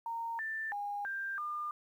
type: tone with pitch steps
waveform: sine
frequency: 922 / 1774 / 816 / 1585 / 1204 Hz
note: A#5 / A6 / G#5 / G6 / D6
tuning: -19 / +14 / -31 / +19 / +43 cents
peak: -35 dBFS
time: 0.06-1.71 s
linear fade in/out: 2 ms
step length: 330 ms
effects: 11-bit